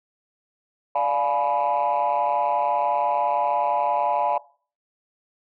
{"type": "chord", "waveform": "sine", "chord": "D diminished seventh", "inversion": "none", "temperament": "equal with one note detuned", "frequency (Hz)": [587.3, 698.5, 846.1, 987.8], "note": ["D5", "F5", "Ab5", "Cb6"], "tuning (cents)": [0, 0, 32, 0], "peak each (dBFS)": [-25, -24, -23, -24], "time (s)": [0.95, 4.38], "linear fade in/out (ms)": 5, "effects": ["noise-tail reverb RT60 0.4 s tail -19 dB re dry", "tanh soft clip ceiling -14 dBFS"]}